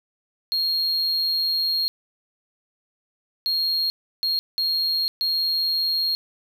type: tone bursts at uneven times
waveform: triangle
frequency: 4255 Hz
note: C8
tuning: 28 cents sharp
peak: -19 dBFS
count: 5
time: 0.52-1.88 / 3.46-3.9 / 4.23-4.39 / 4.58-5.08 / 5.21-6.15 s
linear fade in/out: 0 ms
effects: none